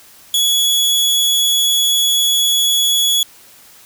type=tone; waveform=sawtooth; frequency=3377 Hz; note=G#7; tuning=28 cents sharp; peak=-9 dBFS; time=0.34-3.23 s; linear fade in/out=2 ms; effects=white hiss -44 dBFS RMS until 3.85 s